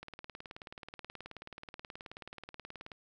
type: click train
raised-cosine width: 0.3 ms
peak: -29 dBFS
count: 55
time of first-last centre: 0.03-2.918 s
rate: 18.7 Hz
effects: none